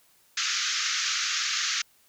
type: band-pass noise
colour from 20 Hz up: white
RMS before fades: -28 dBFS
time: 0.37-1.82 s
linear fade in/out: 5 ms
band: 1200 to 6800 Hz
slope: 96 dB/octave
effects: white hiss -62 dBFS RMS until 2.08 s